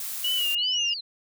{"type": "noise", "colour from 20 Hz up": "blue", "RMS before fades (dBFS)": -33, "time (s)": [0, 0.55], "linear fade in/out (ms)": 2}
{"type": "tone with vibrato", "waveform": "sine", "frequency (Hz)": 2900, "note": "F#7", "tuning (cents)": -35, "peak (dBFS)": -23, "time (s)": [0.24, 0.94], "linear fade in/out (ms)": 5, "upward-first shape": "sine", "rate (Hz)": 2.8, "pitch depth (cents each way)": 65}
{"type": "linear two-way sweep", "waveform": "sine", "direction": "up then down", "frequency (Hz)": [3951, 6240, 3951], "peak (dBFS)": -31, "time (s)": [0.58, 1.01], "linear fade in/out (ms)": 10, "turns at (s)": 0.82}
{"effects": []}